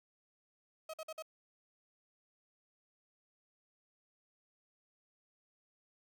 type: tone bursts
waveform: 35% pulse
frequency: 635 Hz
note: D#5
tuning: 35 cents sharp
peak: -40 dBFS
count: 4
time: 0.89-1.224 s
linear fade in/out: 5 ms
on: 46 ms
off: 50 ms
effects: none